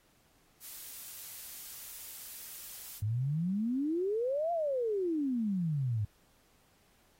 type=noise; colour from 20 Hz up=blue; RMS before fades=-45 dBFS; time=0.6-3.02 s; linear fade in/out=50 ms
type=exponential two-way sweep; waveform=sine; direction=up then down; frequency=100.4 to 702 to 100.4 Hz; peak=-29 dBFS; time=3.02-6.05 s; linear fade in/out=5 ms; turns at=4.52 s
effects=pink hiss -68 dBFS RMS until 7.19 s + AAC 48 kbps